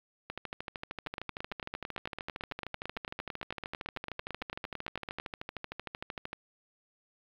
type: two click trains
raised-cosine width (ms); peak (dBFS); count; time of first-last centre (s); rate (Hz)
0.3; -20 / -21; 38 / 80; 1.07-5.199 / 0.3-6.331; 8.96 / 13.1
effects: low-pass 4000 Hz 12 dB/octave + 9-bit